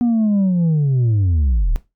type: linear sweep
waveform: sine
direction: down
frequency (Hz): 243.4 to 33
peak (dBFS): -10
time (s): 0.01-1.76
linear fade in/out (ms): 0
effects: noise-tail reverb RT60 0.2 s tail -18 dB re dry + tanh soft clip ceiling -12 dBFS